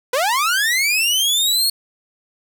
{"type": "linear sweep", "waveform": "sawtooth", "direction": "up", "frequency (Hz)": [473.2, 4371], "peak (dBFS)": -12, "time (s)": [0.13, 1.7], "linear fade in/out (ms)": 5, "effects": ["7-bit"]}